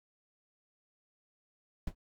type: noise with exponential decay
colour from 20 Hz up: brown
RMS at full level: -29 dBFS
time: 1.87-1.95 s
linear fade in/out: 5 ms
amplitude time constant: 16 ms
effects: none